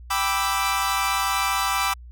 sawtooth chord, E minor seventh, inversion first, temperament equal, 784 / 987.8 / 1174.7 / 1318.5 Hz, G5 / B5 / D6 / E6, 0 / 0 / 0 / 0 cents, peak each -24 / -23 / -22 / -24 dBFS, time 0.1-1.94 s, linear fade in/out 10 ms, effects added 60 Hz sine -39 dBFS peak until 2.11 s

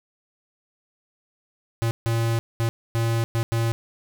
square tone bursts at uneven times, 115 Hz, A#2, 23 cents flat, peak -21 dBFS, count 6, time 1.82-1.91 / 2.06-2.39 / 2.6-2.69 / 2.95-3.24 / 3.35-3.43 / 3.52-3.72 s, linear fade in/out 0 ms, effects none

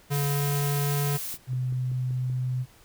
square tone with pitch glide, 142.7 to 143.61 Hz, D3 to D3, -49 to -38 cents, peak -25 dBFS, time 0.1-1.18 s, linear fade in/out 20 ms, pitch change +11 cents, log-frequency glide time 0.28-1.04 s
blue noise, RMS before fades -34 dBFS, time 0.1-1.38 s, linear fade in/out 50 ms
click train, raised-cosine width 3 ms, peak -33 dBFS, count 7, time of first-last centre 1.15-2.299 s, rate 5.22 Hz
sine tone, 127.1 Hz, C3, 50 cents flat, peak -25 dBFS, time 1.47-2.66 s, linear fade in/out 50 ms
effects pink hiss -56 dBFS RMS until 2.84 s

